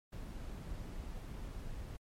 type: noise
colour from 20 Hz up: brown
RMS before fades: -44 dBFS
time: 0.12-1.97 s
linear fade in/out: 10 ms
effects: MP3 64 kbps